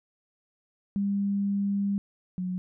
sine tone pair in turn, 200 / 182.66 Hz, G3 / F#3, +35 / -22 cents, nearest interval major second, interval 157 cents, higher first, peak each -24 / -28 dBFS, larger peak first, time 0.96-1.98 / 2.38-2.58 s, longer first, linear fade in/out 0 ms, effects none

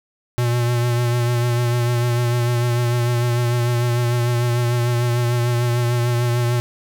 square tone with vibrato, 120.4 Hz, B2, 44 cents flat, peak -17 dBFS, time 0.38-6.6 s, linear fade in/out 0 ms, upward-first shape triangle, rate 6.7 Hz, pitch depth 36 cents each way, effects none

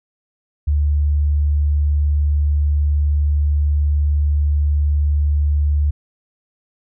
sine tone, 73.42 Hz, D2, in tune, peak -13 dBFS, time 0.67-5.91 s, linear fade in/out 10 ms, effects none

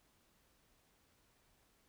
silence, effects pink hiss -73 dBFS RMS until 1.88 s

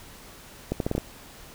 accelerating click train, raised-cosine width 2 ms, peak -12 dBFS, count 6, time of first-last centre 0.72-0.98 s, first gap 82 ms, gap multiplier 0.77, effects pink hiss -47 dBFS RMS until 1.54 s

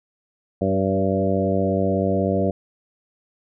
harmonic tone with a mistuned harmonic, 96.4 Hz, G2, 28 cents flat, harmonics 1 / 2 / 3 / 4 / 5 / 6 / 7, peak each -26 / -23 / -27 / -27 / -26 / -25 / -28 dBFS, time 0.61-2.51 s, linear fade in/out 5 ms, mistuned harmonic 5, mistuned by +15 cents, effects none

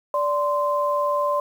sine tone pair together, 583.1 / 1039 Hz, D5 / C6, -13 / -12 cents, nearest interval minor seventh, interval 1001 cents, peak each -22 dBFS, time 0.14-1.4 s, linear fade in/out 2 ms, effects 8-bit

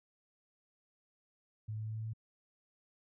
sine tone with pitch steps, 108 / 108.75 / 109.51 / 110.27 / 111.04 Hz, A2 / A2 / A2 / A2 / A2, -32 / -20 / -8 / +4 / +16 cents, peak -37 dBFS, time 1.68-2.135 s, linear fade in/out 10 ms, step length 91 ms, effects none

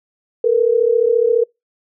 sine tone pair together, 447.9 / 482.4 Hz, A4 / B4, +31 / -41 cents, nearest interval minor second, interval 128 cents, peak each -14 dBFS, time 0.44-1.44 s, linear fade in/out 5 ms, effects noise-tail reverb RT60 0.2 s tail -26 dB re dry

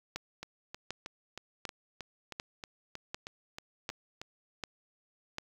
two click trains, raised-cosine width 0.2 ms, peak -19 / -24 dBFS, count 8 / 13, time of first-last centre 0.16-5.384 / 0.43-4.215 s, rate 1.34 / 3.17 Hz, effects 8-bit

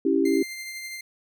sine chord, C# diminished, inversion none, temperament equal, 277.2 / 329.6 / 392 Hz, C#4 / E4 / G4, 0 / 0 / 0 cents, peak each -23 dBFS, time 0.05-0.43 s, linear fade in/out 5 ms
sawtooth tone with tremolo, 2093 Hz, C7, in tune, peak -29 dBFS, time 0.25-1.01 s, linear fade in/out 5 ms, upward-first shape triangle, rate 12 Hz, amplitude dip 35%
effects none

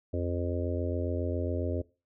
harmonic tone, 87.31 Hz, F2, in tune, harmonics 1 / 3 / 4 / 5 / 6 / 7, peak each -31 / -36 / -37 / -38 / -39 / -39 dBFS, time 0.13-1.82 s, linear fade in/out 10 ms, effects noise-tail reverb RT60 0.3 s tail -20 dB re dry

